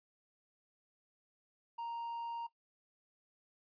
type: tone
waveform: triangle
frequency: 932.3 Hz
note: A#5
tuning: in tune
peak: -37 dBFS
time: 1.78-2.47 s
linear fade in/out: 10 ms
effects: noise-tail reverb RT60 0.1 s tail -18 dB re dry + resampled to 11025 Hz